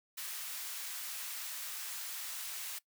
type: high-pass noise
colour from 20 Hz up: white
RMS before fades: -42 dBFS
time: 0.17-2.79 s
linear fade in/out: 10 ms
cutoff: 1100 Hz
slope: 12 dB/octave
effects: noise-tail reverb RT60 0.1 s tail -20 dB re dry